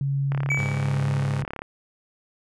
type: tone with tremolo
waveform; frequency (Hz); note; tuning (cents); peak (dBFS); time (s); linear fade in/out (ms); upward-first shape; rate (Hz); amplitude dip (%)
sine; 138.59; C#3; 0; -21; 0.01-1.44; 2; sine; 1.2; 30
type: click train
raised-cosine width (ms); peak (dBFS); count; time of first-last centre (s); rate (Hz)
0.5; -17; 47; 0.32-1.619; 35.4
type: tone with exponential decay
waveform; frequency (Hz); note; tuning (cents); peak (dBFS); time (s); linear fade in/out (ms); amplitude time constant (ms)
triangle; 2288; D7; -46; -18; 0.5-1.06; 5; 120
type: tone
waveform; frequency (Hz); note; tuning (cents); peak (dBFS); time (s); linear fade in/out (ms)
30% pulse; 101.8; G#2; -34; -26; 0.58-1.42; 5
effects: resampled to 24000 Hz